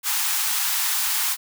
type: high-pass noise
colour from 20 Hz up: white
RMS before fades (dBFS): -23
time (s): 0.03-1.37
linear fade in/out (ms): 50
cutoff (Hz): 770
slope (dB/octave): 96
effects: none